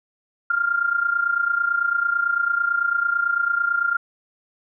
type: tone with amplitude modulation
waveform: sine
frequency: 1396.9 Hz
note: F6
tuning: in tune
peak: -15 dBFS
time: 0.5-3.97 s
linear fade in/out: 5 ms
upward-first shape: sine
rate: 29 Hz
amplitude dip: 75%
effects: none